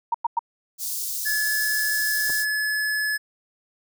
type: tone bursts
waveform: sine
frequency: 932.3 Hz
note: A#5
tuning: in tune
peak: -18 dBFS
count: 3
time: 0.12-0.392 s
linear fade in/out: 5 ms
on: 24 ms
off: 100 ms
type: high-pass noise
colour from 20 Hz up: white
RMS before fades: -29 dBFS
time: 0.78-2.46 s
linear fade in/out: 50 ms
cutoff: 4800 Hz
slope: 24 dB/octave
type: tone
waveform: square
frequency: 1712 Hz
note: A6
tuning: 48 cents flat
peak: -23 dBFS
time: 1.25-3.18 s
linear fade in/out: 20 ms
type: clicks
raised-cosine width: 1 ms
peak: -25 dBFS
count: 2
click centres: 2.296 / 2.303 s
effects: none